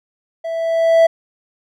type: tone with level ramp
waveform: triangle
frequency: 659.3 Hz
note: E5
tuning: in tune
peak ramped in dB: -20 to -4 dBFS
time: 0.44-1.07 s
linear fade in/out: 10 ms
effects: none